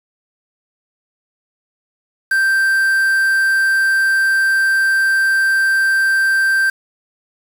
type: tone with quantisation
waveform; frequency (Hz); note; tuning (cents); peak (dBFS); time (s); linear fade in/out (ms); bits
triangle; 1568; G6; 0; -10; 2.31-6.7; 5; 5
effects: none